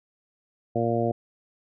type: harmonic tone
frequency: 116.54 Hz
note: A#2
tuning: in tune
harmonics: 1 / 2 / 3 / 4 / 5 / 6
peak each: -29 / -29 / -29 / -29 / -29 / -29 dBFS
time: 0.75-1.12 s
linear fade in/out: 10 ms
effects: none